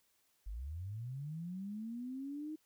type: linear sweep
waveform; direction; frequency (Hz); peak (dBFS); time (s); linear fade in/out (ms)
sine; up; 44.58 to 314.6; -40; 0.46-2.56; 10
effects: white hiss -75 dBFS RMS until 2.65 s